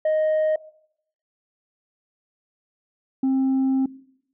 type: tone pair in turn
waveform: sine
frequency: 622.3 / 265.3 Hz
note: D#5 / C4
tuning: 0 / +24 cents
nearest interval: octave + minor third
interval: 1476 cents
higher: first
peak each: -15 / -15 dBFS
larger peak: neither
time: 0.05-0.56 / 3.23-3.86 s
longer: second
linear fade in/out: 5 ms
effects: noise-tail reverb RT60 0.7 s tail -21 dB re dry + tanh soft clip ceiling -17 dBFS